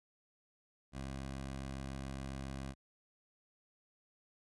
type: tone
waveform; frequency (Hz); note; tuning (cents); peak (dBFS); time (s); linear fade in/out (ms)
15% pulse; 67.2; C2; +47; -35; 0.92-2.75; 50
effects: resampled to 24000 Hz